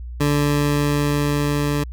20% pulse tone with level ramp, 145.6 Hz, D3, 15 cents flat, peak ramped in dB -11 to -14 dBFS, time 0.2-1.84 s, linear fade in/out 10 ms, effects added 60 Hz sine -29 dBFS peak until 1.92 s

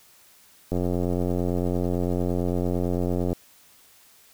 click train, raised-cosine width 2 ms, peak -13 dBFS, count 233, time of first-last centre 0.72-3.33 s, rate 88.9 Hz, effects white hiss -55 dBFS RMS until 4.33 s

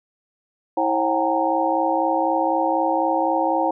sine tone cluster, 325.4 / 540 / 743 / 807 / 924 Hz, E4 / C#5 / F#5 / G#5 / A#5, -22 / -45 / +7 / -50 / -16 cents, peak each -24 dBFS, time 0.77-3.71 s, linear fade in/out 5 ms, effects none

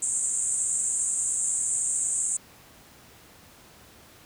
white band-pass noise, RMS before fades -27 dBFS, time 0.02-2.37 s, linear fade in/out 5 ms, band 7100 to 8800 Hz, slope 96 dB/octave, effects pink hiss -52 dBFS RMS until 4.25 s + high-pass 60 Hz 12 dB/octave

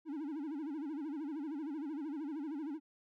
triangle tone with vibrato, 298.1 Hz, D4, 26 cents sharp, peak -36 dBFS, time 0.05-2.8 s, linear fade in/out 50 ms, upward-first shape sine, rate 13 Hz, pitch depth 160 cents each way, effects none

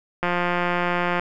click train, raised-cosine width 0.5 ms, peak -8 dBFS, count 171, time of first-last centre 0.23-1.196 s, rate 176 Hz, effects none

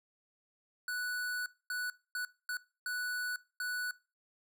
square tone bursts at uneven times, 1480 Hz, F#6, in tune, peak -35 dBFS, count 6, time 0.88-1.46 / 1.7-1.9 / 2.15-2.25 / 2.49-2.57 / 2.86-3.36 / 3.6-3.91 s, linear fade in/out 2 ms, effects noise-tail reverb RT60 0.3 s tail -20 dB re dry

